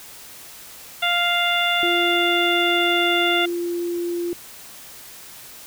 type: harmonic tone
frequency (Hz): 698.5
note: F5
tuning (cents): 0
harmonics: 1 / 2 / 3 / 4 / 5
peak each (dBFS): -24 / -24 / -24 / -24 / -24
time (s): 1.02-3.46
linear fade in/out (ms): 10
type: tone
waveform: sine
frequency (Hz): 346.2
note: F4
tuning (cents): -15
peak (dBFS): -22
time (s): 1.83-4.33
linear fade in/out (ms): 0
effects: white hiss -41 dBFS RMS until 5.66 s